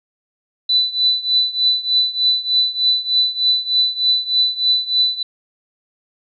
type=tone with tremolo; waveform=sine; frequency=3988 Hz; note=B7; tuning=16 cents sharp; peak=-10 dBFS; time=0.69-5.23 s; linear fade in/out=5 ms; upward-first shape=triangle; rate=3.3 Hz; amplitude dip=90%; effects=none